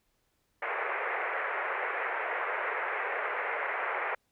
white band-pass noise, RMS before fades -33 dBFS, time 0.62-4.15 s, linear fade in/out 5 ms, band 410 to 2200 Hz, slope 48 dB/octave, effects pink hiss -75 dBFS RMS until 4.31 s

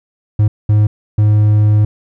triangle tone bursts at uneven times, 105.6 Hz, G#2, 29 cents sharp, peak -5 dBFS, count 3, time 0.39-0.48 / 0.69-0.87 / 1.18-1.85 s, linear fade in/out 5 ms, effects none

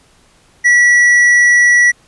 sine tone with tanh clipping, 1942 Hz, B6, 30 cents flat, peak -7 dBFS, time 0.64-1.92 s, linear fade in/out 20 ms, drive 7 dB, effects pink hiss -50 dBFS RMS until 2.07 s + resampled to 24000 Hz

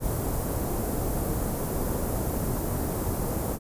pink band-stop noise, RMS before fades -28 dBFS, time 0-3.59 s, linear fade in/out 50 ms, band 740 to 13000 Hz, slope 12 dB/octave, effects resampled to 32000 Hz

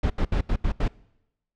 brown noise bursts at uneven times, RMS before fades -22 dBFS, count 6, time 0.03-0.1 / 0.18-0.25 / 0.32-0.41 / 0.49-0.56 / 0.64-0.72 / 0.8-0.88 s, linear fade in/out 5 ms, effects noise-tail reverb RT60 0.9 s tail -23 dB re dry + low-pass 4000 Hz 12 dB/octave

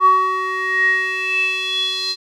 square tone with band-pass filter sweep, 375.7 Hz, F#4, 26 cents sharp, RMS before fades -18 dBFS, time 0-2.16 s, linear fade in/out 50 ms, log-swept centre 1100 to 4200 Hz, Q 9.1, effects none

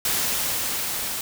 white noise with level ramp, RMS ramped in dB -23 to -29 dBFS, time 0.05-1.21 s, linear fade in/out 2 ms, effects none

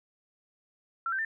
sine tone with pitch steps, 1356 / 1557.6 / 1789.3 Hz, E6 / G6 / A6, +49 / -12 / +29 cents, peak -28 dBFS, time 1.06-1.249 s, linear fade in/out 2 ms, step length 63 ms, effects none

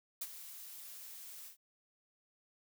blue noise with ADSR envelope, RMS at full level -38 dBFS, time 0.21-1.57 s, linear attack 8 ms, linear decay 43 ms, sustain -12 dB, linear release 110 ms, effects none

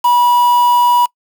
triangle tone with quantisation, 971 Hz, B5, 30 cents flat, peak -6 dBFS, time 0.04-1.06 s, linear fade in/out 10 ms, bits 4, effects noise-tail reverb RT60 0.1 s tail -25 dB re dry

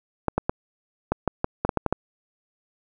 clicks, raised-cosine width 1 ms, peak -7 dBFS, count 11, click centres 0.283 / 0.38 / 0.495 / 1.12 / 1.277 / 1.444 / 1.65 / 1.692 / 1.773 / 1.863 / 1.926 s, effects none

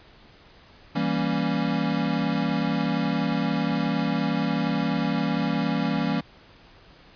square chord, E diminished seventh, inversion none, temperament equal, 164.81 / 196 / 233.1 / 277.2 Hz, E3 / G3 / Bb3 / Db4, 0 / 0 / 0 / 0 cents, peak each -29 dBFS, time 0.95-6.21 s, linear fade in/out 10 ms, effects pink hiss -52 dBFS RMS until 7.15 s + resampled to 11025 Hz

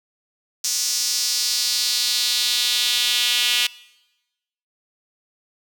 sawtooth tone with high-pass filter sweep, 243 Hz, B3, 28 cents flat, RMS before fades -21 dBFS, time 0.64-3.67 s, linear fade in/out 5 ms, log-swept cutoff 5800 to 3000 Hz, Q 2.8, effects noise-tail reverb RT60 1.0 s tail -22 dB re dry

